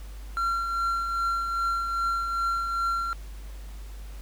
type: tone with tremolo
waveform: triangle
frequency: 1369 Hz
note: F6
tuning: 35 cents flat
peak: -21 dBFS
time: 0.37-3.13 s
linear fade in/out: 0 ms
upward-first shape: triangle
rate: 2.5 Hz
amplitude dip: 45%
effects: added 50 Hz sine -37 dBFS peak until 4.21 s + pink hiss -52 dBFS RMS until 4.21 s